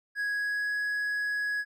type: tone with pitch glide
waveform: triangle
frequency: 1661.2 to 1672.8 Hz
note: G#6 to G#6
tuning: 0 to +12 cents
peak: -26 dBFS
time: 0.15-1.65 s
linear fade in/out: 50 ms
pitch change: +12 cents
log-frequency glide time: 0.32-0.75 s
effects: none